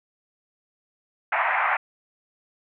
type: band-pass noise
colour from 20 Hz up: pink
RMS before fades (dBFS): -23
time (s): 1.32-1.77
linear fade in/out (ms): 5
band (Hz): 700 to 2300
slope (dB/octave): 48
effects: none